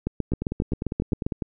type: two click trains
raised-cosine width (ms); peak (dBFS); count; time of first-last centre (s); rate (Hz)
3; -14 / -11; 12 / 10; 0.32-1.422 / 0.07-1.265; 9.98 / 7.53
effects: none